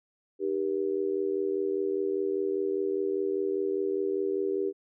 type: tone with amplitude modulation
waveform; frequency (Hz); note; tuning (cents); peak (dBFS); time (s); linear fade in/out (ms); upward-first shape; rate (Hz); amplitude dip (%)
sine; 392; G4; 0; -22; 0.39-4.73; 50; sine; 85; 90
effects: none

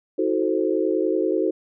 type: chord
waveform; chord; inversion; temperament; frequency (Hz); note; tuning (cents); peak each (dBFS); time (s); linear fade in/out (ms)
sine; D# diminished seventh; none; equal with one note detuned; 319.3 / 370 / 440 / 523.3; D#4 / F#4 / A4 / C5; +45 / 0 / 0 / 0; -24 / -23 / -25 / -27; 0.18-1.51; 10
effects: none

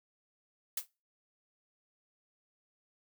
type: noise with exponential decay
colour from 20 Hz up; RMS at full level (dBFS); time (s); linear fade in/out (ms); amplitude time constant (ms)
blue; -29; 0.77-0.87; 5; 20
effects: noise-tail reverb RT60 0.3 s tail -24 dB re dry

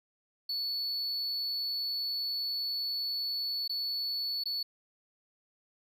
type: tone with dropouts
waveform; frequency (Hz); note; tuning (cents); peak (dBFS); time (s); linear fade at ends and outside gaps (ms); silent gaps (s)
triangle; 4435; C#8; 0; -30; 0.49-4.63; 5; 3.678-3.694 / 4.438-4.456
effects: none

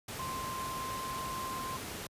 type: tone in noise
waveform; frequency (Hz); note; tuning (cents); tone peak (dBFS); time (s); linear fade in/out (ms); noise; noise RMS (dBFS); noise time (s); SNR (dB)
sine; 1046.5; C6; 0; -37; 0.19-1.77; 5; pink; -41; 0.08-2.07; +1
effects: high-pass 60 Hz 12 dB/octave + resampled to 32000 Hz

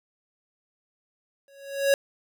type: tone with exponential growth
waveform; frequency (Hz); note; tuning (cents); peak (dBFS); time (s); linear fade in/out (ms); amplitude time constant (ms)
square; 554.4; C#5; 0; -16; 1.48-1.94; 1; 100
effects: none

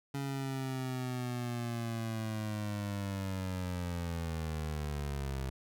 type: linear sweep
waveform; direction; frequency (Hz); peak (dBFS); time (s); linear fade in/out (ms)
25% pulse; down; 139.5 to 65.3; -31; 0.14-5.5; 5
effects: none

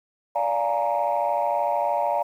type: chord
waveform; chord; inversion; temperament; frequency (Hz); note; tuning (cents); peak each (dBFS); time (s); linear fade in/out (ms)
sine; Bb dominant seventh; first; just; 582.7 / 699.2 / 839.1 / 932.3; D5 / F5 / Ab5 / Bb5; -14 / +2 / +18 / 0; -25 / -25 / -27 / -25; 0.35-2.23; 10
effects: tanh soft clip ceiling -14 dBFS + 9-bit

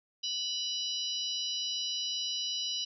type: harmonic tone with a mistuned harmonic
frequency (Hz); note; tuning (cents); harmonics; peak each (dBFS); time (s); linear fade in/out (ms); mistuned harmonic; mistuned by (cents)
987.8; B5; 0; 3 / 4 / 5 / 6; -35 / -37 / -39 / -41; 0.23-2.85; 10; 6; -78
effects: none

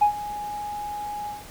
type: tone with ADSR envelope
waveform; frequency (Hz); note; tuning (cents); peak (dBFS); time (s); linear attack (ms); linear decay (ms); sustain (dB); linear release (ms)
sine; 830.6; G#5; 0; -11; 0.01-1.45; 12; 96; -18; 170
effects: tanh soft clip ceiling -11 dBFS + pink hiss -44 dBFS RMS until 1.5 s

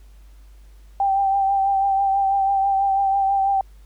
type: tone with vibrato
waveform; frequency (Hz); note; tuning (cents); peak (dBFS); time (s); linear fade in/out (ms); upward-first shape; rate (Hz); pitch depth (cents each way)
sine; 784; G5; 0; -16; 1-3.61; 2; triangle; 6.1; 32
effects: added 50 Hz sine -43 dBFS peak until 3.85 s + pink hiss -60 dBFS RMS until 3.85 s

